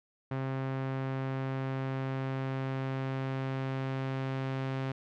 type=tone with low-pass filter sweep; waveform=sawtooth; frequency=133.2 Hz; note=C3; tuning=31 cents sharp; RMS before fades=-34 dBFS; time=0.31-4.92 s; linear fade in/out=5 ms; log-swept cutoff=1900 to 2900 Hz; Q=0.84; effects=none